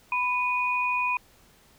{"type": "tone pair together", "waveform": "sine", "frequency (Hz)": [993, 2472], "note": ["B5", "D#7"], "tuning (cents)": [9, -12], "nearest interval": "octave + major third", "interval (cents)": 1579, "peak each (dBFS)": -26, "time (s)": [0.12, 1.17], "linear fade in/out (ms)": 2, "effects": ["pink hiss -58 dBFS RMS until 1.78 s"]}